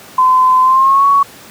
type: tone with pitch glide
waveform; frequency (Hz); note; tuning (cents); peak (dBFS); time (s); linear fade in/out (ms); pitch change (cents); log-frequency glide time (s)
sine; 1025 to 1117.8; C6 to C#6; -36 to +14; -6; 0.18-1.23; 5; +150; 0.62-1.06
effects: pink hiss -36 dBFS RMS until 1.5 s + high-pass 150 Hz 12 dB/octave